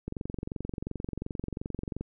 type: click train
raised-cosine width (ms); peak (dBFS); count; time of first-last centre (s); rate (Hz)
3; -21; 45; 0.08-2.01; 22.8
effects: none